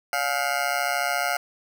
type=tone with amplitude modulation; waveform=20% pulse; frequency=708 Hz; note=F5; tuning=23 cents sharp; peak=-14 dBFS; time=0.13-1.37 s; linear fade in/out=2 ms; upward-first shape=sine; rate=134 Hz; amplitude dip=90%; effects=none